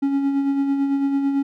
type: tone with tremolo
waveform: triangle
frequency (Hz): 277.2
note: C#4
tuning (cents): 0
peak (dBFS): -14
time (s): 0.02-1.43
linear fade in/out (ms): 10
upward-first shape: sine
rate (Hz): 9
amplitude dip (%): 40
effects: none